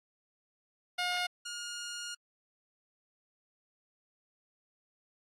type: tone pair in turn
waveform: 10% pulse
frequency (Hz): 716 / 1424.6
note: F5 / F6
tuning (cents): +43 / +34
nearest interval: octave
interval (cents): 1191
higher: second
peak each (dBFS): -22 / -30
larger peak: first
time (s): 0.98-1.27 / 1.45-2.15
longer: second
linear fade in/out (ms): 10
effects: low-pass 8000 Hz 12 dB/octave + AAC 64 kbps